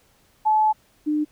sine tone pair in turn, 862 / 301.3 Hz, A5 / D4, -36 / +44 cents, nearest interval octave + tritone, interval 1820 cents, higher first, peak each -15 / -19 dBFS, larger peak first, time 0.45-0.73 / 1.06-1.25 s, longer first, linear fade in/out 20 ms, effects pink hiss -60 dBFS RMS until 1.31 s

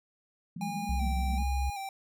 white band-pass noise, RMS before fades -38 dBFS, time 0.56-1.43 s, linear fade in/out 5 ms, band 160 to 220 Hz, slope 96 dB/octave
square tone with vibrato, 797 Hz, G5, 28 cents sharp, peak -36 dBFS, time 0.61-1.89 s, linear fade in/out 2 ms, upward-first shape square, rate 1.3 Hz, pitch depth 37 cents each way
sine tone with pitch glide, 65 to 65.76 Hz, C2 to C2, -11 to +9 cents, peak -27 dBFS, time 0.89-1.7 s, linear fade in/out 5 ms, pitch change +20 cents, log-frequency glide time 1.15-1.49 s
effects none

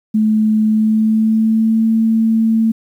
sine tone with pitch glide, 216.3 to 223.7 Hz, A3 to A3, -29 to +29 cents, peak -10 dBFS, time 0.14-2.72 s, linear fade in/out 10 ms, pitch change +58 cents, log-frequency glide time 0.66-1.87 s, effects 8-bit

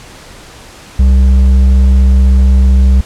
sine tone with hard clipping, 65.41 Hz, C2, in tune, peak -5 dBFS, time 0.99-3.01 s, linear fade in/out 5 ms, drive 5 dB, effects pink hiss -34 dBFS RMS until 3.05 s + low-pass 9000 Hz 12 dB/octave

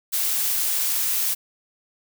blue noise, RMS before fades -23 dBFS, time 0.12-1.35 s, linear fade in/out 20 ms, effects none

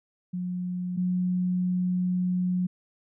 sine tone pair in turn, 180 / 181.15 Hz, F#3 / F#3, -47 / -36 cents, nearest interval unison, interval 11 cents, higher second, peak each -28 / -23 dBFS, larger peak second, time 0.33-0.97 / 0.97-2.67 s, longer second, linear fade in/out 10 ms, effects none

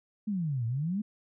sine exponential two-way sweep, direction down then up, 220 to 111.2 to 220 Hz, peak -28 dBFS, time 0.27-1.02 s, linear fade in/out 10 ms, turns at 0.66 s, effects none

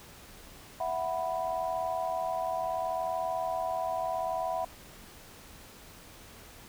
sine chord, E suspended second, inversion none, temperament equal, 659.3 / 740 / 987.8 Hz, E5 / F#5 / B5, 0 / 0 / 0 cents, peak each -33 / -33 / -36 dBFS, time 0.8-4.65 s, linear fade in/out 5 ms, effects pink hiss -51 dBFS RMS until 6.68 s

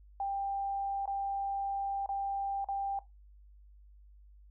sine tone with dropouts, 791 Hz, G5, 15 cents sharp, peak -31 dBFS, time 0.2-2.99 s, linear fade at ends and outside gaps 2 ms, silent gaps 1.057-1.076 / 2.061-2.09 / 2.645-2.686 s, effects noise-tail reverb RT60 0.2 s tail -17 dB re dry + added 50 Hz sine -54 dBFS peak until 4.5 s

